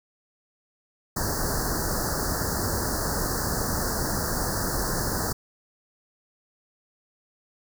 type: band-stop noise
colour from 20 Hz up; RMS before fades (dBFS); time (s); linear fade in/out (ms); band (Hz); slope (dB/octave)
pink; -27; 1.16-5.33; 10; 1800 to 4400; 96
effects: none